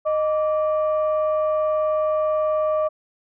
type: tone pair together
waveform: sine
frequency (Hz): 618.4 / 1163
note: D#5 / D6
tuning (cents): -11 / -17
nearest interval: major seventh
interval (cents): 1094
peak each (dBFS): -18 / -26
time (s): 0.05-2.89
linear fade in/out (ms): 20
effects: tanh soft clip ceiling -12 dBFS